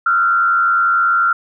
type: tone with frequency modulation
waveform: sine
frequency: 1377 Hz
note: F6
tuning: 25 cents flat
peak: -11 dBFS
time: 0.06-1.33 s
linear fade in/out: 5 ms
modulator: 88.9 Hz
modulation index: 0.69
effects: none